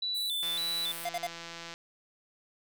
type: tone with vibrato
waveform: sine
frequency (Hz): 3729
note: A#7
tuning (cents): 0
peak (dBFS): -30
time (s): 0.02-0.92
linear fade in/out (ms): 5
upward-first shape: square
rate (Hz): 1.8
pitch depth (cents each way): 100
type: high-pass noise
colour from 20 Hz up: pink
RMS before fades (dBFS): -42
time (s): 0.14-1.06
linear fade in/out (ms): 20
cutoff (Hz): 7900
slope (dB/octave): 96
type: click train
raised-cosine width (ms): 0.2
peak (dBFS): -25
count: 221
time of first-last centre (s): 0.43-1.74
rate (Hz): 168
type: tone bursts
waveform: square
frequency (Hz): 698.5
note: F5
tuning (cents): 0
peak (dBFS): -31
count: 3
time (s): 1.05-1.27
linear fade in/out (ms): 5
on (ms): 42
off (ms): 47
effects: none

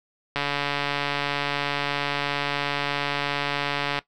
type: click train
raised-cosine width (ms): 0.3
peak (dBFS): -9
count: 520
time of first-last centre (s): 0.36-3.989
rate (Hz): 143
effects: noise-tail reverb RT60 0.1 s tail -17 dB re dry

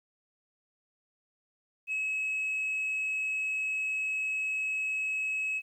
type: tone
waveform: sine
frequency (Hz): 2571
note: E7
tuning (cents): -44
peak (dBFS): -27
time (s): 1.87-5.62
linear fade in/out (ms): 50
effects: tanh soft clip ceiling -27 dBFS + 11-bit

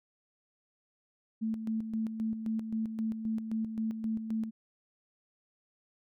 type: tone with tremolo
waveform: sine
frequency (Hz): 221.5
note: A3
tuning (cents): +12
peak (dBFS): -29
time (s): 1.41-4.51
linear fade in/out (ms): 20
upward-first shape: square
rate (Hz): 3.8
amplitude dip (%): 55
effects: none

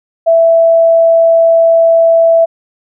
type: tone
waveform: sine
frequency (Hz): 662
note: E5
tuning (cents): +7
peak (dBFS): -4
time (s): 0.26-2.46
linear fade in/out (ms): 20
effects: none

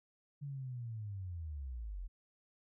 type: linear sweep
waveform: sine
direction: down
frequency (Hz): 145.2 to 40.3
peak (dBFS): -40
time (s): 0.41-2.08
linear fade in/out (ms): 20
effects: none

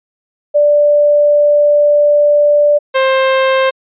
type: tone pair in turn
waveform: sine / sawtooth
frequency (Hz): 587.3 / 528.4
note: D5 / C5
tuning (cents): 0 / +17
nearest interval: major second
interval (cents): 183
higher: first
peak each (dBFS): -6 / -5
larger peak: second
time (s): 0.54-2.79 / 2.94-3.71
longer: first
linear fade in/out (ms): 20
effects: resampled to 8000 Hz

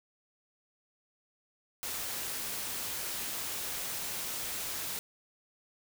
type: noise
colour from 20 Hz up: white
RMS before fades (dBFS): -37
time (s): 1.83-4.99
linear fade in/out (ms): 0
effects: none

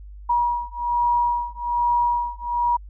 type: beating tone pair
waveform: sine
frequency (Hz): 958 / 959.2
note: A#5 / A#5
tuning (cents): +47 / +49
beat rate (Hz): 1.2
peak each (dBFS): -22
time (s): 0.29-2.77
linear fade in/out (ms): 10
effects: added 50 Hz sine -37 dBFS peak until 2.89 s

